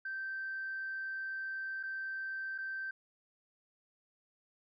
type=tone with dropouts; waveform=sine; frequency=1558 Hz; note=G6; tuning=11 cents flat; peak=-36 dBFS; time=0.05-2.91 s; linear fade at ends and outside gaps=5 ms; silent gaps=1.83-1.834 / 2.58-2.584 s; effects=tanh soft clip ceiling -32 dBFS